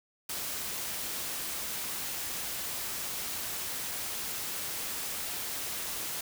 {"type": "noise", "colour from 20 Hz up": "white", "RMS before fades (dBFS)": -36, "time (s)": [0.29, 6.21], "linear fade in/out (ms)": 5, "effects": []}